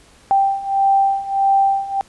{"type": "beating tone pair", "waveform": "sine", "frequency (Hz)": [784, 785.6], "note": ["G5", "G5"], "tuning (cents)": [0, 4], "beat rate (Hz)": 1.6, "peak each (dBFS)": [-18, -15], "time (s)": [0.31, 2.01], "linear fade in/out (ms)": 0, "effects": ["pink hiss -49 dBFS RMS until 2.08 s", "resampled to 24000 Hz"]}